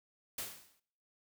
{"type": "noise with exponential decay", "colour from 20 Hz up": "white", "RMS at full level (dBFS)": -37, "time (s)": [0.38, 0.8], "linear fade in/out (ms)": 5, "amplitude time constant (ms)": 91, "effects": ["noise-tail reverb RT60 0.7 s tail -24 dB re dry"]}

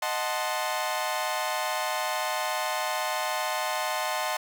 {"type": "chord", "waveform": "sawtooth", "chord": "D# diminished seventh", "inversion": "none", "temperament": "equal", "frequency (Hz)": [622.3, 740, 880, 1046.5], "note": ["D#5", "F#5", "A5", "C6"], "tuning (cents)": [0, 0, 0, 0], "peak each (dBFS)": -29, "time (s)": [0.02, 4.37], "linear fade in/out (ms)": 5, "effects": []}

